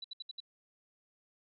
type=tone bursts; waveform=sine; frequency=3951 Hz; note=B7; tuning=in tune; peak=-40 dBFS; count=5; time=0.02-0.403 s; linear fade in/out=5 ms; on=23 ms; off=67 ms; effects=none